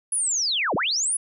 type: linear two-way sweep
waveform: sine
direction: down then up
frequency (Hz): 10450 to 124.9 to 10450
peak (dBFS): -21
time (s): 0.12-1.17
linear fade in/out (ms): 5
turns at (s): 0.75
effects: none